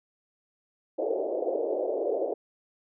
pink band-pass noise, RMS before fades -29 dBFS, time 0.98-2.34 s, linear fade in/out 10 ms, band 360 to 640 Hz, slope 48 dB/octave, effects none

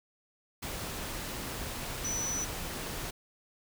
sine tone in noise, 5950 Hz, F#8, 9 cents sharp, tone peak -32 dBFS, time 2.04-2.45 s, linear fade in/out 10 ms, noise pink, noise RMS -38 dBFS, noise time 0.62-3.11 s, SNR +3 dB, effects none

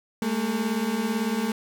35% pulse beating tone pair, 207.7 / 225.7 Hz, G#3 / A3, 0 / +44 cents, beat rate 18 Hz, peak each -27 / -24 dBFS, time 0.22-1.52 s, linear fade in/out 2 ms, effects none

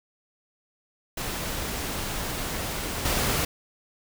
pink noise with level steps, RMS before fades -31 / -25 dBFS, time 1.17-3.45 s, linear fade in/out 5 ms, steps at 3.05 s, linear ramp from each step 5 ms, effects none

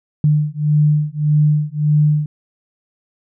sine beating tone pair, 149.3 / 151 Hz, D3 / D3, +29 / +48 cents, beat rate 1.7 Hz, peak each -15 dBFS, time 0.24-2.26 s, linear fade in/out 2 ms, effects none

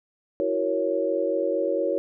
sine chord, F# dominant seventh, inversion third, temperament equal with one note detuned, 329.6 / 374.1 / 466.2 / 554.4 Hz, E4 / F#4 / A#4 / C#5, 0 / +19 / 0 / 0 cents, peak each -29 / -29 / -28 / -25 dBFS, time 0.4-1.98 s, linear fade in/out 0 ms, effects none

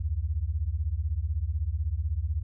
sine beating tone pair, 69.3 / 85.3 Hz, C#2 / F2, 0 / -40 cents, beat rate 16 Hz, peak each -29 dBFS, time 0-2.43 s, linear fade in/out 10 ms, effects none

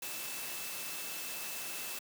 sine tone in noise, 2637 Hz, E7, in tune, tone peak -48 dBFS, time 0.02-1.99 s, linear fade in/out 5 ms, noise white, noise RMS -41 dBFS, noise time 0.02-1.99 s, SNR -10 dB, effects high-pass 150 Hz 12 dB/octave

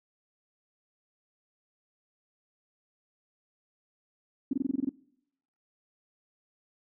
sine tone bursts, 270.1 Hz, C#4, 45 cents flat, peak -24 dBFS, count 9, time 4.51-4.893 s, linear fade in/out 5 ms, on 23 ms, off 22 ms, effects noise-tail reverb RT60 0.8 s tail -24 dB re dry

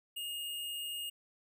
sine tone with sample-and-hold, 2847 Hz, F7, 33 cents sharp, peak -37 dBFS, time 0.16-1.1 s, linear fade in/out 10 ms, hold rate 11025 Hz, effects none

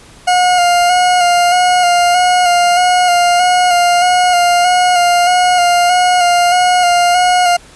40% pulse tone with vibrato, 713 Hz, F5, 36 cents sharp, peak -7 dBFS, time 0.27-7.57 s, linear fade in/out 10 ms, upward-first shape square, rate 1.6 Hz, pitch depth 24 cents each way, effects pink hiss -40 dBFS RMS until 7.75 s + resampled to 24000 Hz

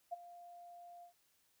sine tone with ADSR envelope, 698.5 Hz, F5, in tune, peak -36 dBFS, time 0.11-1.13 s, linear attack 21 ms, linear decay 19 ms, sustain -16 dB, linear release 99 ms, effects white hiss -75 dBFS RMS until 1.6 s

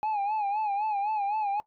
sine tone with vibrato, 832 Hz, G#5, 3 cents sharp, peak -23 dBFS, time 0.03-1.6 s, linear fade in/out 0 ms, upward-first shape sine, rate 3.9 Hz, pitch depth 87 cents each way, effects noise-tail reverb RT60 0.1 s tail -19 dB re dry + tanh soft clip ceiling -25 dBFS

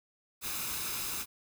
white noise with comb filter, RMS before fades -36 dBFS, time 0.41-1.26 s, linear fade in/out 50 ms, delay 0.79 ms, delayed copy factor +0.5, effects none

